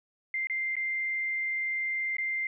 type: tone with dropouts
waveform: sine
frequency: 2093 Hz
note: C7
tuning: in tune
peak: -28 dBFS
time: 0.34-2.47 s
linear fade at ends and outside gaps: 2 ms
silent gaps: 0.471-0.498 / 0.755-0.766 / 2.168-2.183 s
effects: none